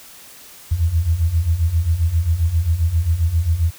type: beating tone pair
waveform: sine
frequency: 78.3 / 85.8 Hz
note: D#2 / F2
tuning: +11 / -30 cents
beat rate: 7.5 Hz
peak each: -20 / -16 dBFS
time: 0.71-3.71 s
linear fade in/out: 10 ms
effects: white hiss -42 dBFS RMS until 3.78 s